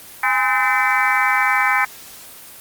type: harmonic tone with a mistuned harmonic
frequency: 256 Hz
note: C4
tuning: 38 cents flat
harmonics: 3 / 4 / 5 / 6 / 7 / 8 / 9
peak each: -22 / -22 / -22 / -22 / -22 / -22 / -22 dBFS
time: 0.23-1.85 s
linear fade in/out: 5 ms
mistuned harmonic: 3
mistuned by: +110 cents
effects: white hiss -39 dBFS RMS until 2.6 s + Opus 32 kbps